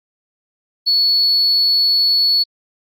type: tone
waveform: sine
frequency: 4409 Hz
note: C#8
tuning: 10 cents flat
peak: -10 dBFS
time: 0.86-2.44 s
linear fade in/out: 20 ms
effects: tanh soft clip ceiling -8 dBFS + Opus 24 kbps